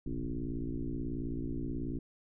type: tone with frequency modulation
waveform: sine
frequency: 138.59 Hz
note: C#3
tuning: in tune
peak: -33 dBFS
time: 0.06-1.99 s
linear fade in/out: 5 ms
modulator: 58.6 Hz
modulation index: 3.4
effects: none